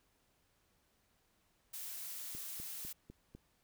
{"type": "noise", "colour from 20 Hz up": "blue", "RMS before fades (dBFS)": -45, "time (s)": [1.73, 2.93], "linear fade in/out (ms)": 10}
{"type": "click train", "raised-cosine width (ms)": 3, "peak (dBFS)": -38, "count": 5, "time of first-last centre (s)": [2.35, 3.35], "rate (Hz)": 4}
{"effects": ["pink hiss -75 dBFS RMS until 3.63 s"]}